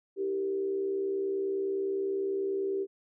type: tone with frequency modulation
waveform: sine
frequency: 390 Hz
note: G4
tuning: 9 cents flat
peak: -28 dBFS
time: 0.16-2.87 s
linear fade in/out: 50 ms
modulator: 69.6 Hz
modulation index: 0.5
effects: none

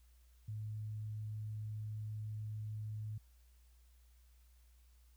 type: tone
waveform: sine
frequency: 107.4 Hz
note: A2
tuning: 41 cents flat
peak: -40 dBFS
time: 0.48-3.18 s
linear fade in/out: 5 ms
effects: added 60 Hz sine -62 dBFS peak until 5.16 s + white hiss -75 dBFS RMS until 5.16 s

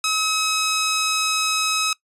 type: tone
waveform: 10% pulse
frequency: 1279 Hz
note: D#6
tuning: 47 cents sharp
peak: -11 dBFS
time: 0.04-1.93 s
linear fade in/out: 2 ms
effects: noise-tail reverb RT60 0.1 s tail -22 dB re dry + resampled to 32000 Hz

